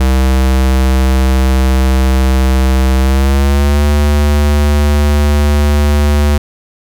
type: tone with pitch glide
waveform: square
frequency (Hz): 65.3 to 73.3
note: C2 to D2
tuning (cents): -3 to -3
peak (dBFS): -8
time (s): 0-6.38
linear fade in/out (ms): 5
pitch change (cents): +200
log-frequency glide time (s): 2.99-3.85
effects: none